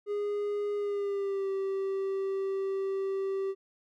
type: tone with pitch glide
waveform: triangle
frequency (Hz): 411.4 to 388.3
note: G#4 to G4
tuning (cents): -16 to -16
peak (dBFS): -27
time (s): 0.06-3.55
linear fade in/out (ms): 50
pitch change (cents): -100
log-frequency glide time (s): 0.76-1.5
effects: none